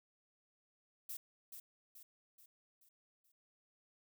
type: noise with echo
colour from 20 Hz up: violet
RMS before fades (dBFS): -45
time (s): 1.09-1.17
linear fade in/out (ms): 5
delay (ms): 430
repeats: 5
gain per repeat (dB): -6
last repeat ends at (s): 3.32
effects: none